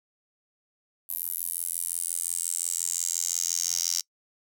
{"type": "tone with high-pass filter sweep", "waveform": "10% pulse", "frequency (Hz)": 85.7, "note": "F2", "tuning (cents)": -32, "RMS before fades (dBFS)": -30, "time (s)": [1.09, 4.01], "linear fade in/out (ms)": 5, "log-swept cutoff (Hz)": [12000, 5700], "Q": 4.6, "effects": ["noise-tail reverb RT60 0.1 s tail -26 dB re dry"]}